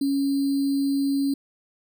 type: tone with sample-and-hold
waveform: sine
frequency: 277.2 Hz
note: C#4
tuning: in tune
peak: -20 dBFS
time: 0.01-1.34 s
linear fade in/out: 5 ms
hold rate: 4410 Hz
effects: none